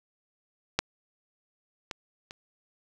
clicks, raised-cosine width 0.2 ms, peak -6 / -17 / -24 dBFS, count 3, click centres 0.79 / 1.912 / 2.309 s, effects 8-bit

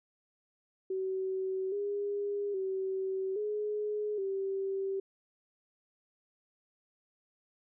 sine tone with pitch steps, 379 / 406.3 / 381.7 / 420.2 / 388.4 Hz, F#4 / G#4 / G4 / G#4 / G4, +42 / -38 / -46 / +20 / -16 cents, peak -31 dBFS, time 0.9-5 s, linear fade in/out 5 ms, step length 820 ms, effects none

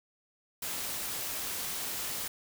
white noise, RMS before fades -36 dBFS, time 0.62-2.28 s, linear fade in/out 5 ms, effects none

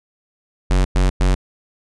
square tone bursts, 46.25 Hz, F#1, in tune, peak -13 dBFS, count 3, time 0.7-1.35 s, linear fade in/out 10 ms, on 150 ms, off 100 ms, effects resampled to 22050 Hz

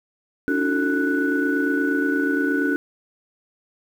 sine tone cluster, 283.6 / 312.1 / 364.5 / 444.8 / 1482 Hz, C#4 / D#4 / F#4 / A4 / F#6, +40 / +5 / -26 / +19 / +2 cents, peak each -21 / -28 / -26 / -29 / -24 dBFS, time 0.48-2.76 s, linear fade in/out 0 ms, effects tanh soft clip ceiling -9 dBFS + 8-bit

